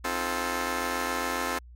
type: chord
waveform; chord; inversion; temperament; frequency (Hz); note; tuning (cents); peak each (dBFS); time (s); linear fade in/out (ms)
10% pulse; F dominant seventh; second; just; 261.9 / 314.3 / 349.2 / 436.5; C4 / Eb4 / F4 / A4; +2 / +18 / 0 / -14; -24 / -30 / -26 / -26; 0.04-1.59; 10
effects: added 60 Hz sine -45 dBFS peak until 1.75 s + MP3 64 kbps